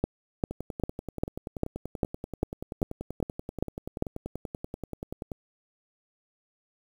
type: two click trains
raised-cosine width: 2 ms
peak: -11 / -21 dBFS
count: 11 / 51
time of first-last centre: 0.04-4.024 / 0.51-5.318 s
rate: 2.51 / 10.4 Hz
effects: 8-bit